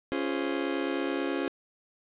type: chord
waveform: 40% pulse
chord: Db major seventh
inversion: none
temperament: just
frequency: 277.2 / 346.5 / 415.8 / 519.7 Hz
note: Db4 / F4 / Ab4 / C5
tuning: 0 / -14 / +2 / -12 cents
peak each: -31 / -32 / -35 / -36 dBFS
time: 0.12-1.48 s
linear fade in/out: 0 ms
effects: resampled to 8000 Hz + 9-bit